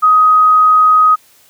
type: tone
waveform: sine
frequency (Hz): 1256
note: D#6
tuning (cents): +16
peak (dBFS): -5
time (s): 0.02-1.16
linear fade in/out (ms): 20
effects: white hiss -48 dBFS RMS until 1.49 s + high-pass 60 Hz 12 dB/octave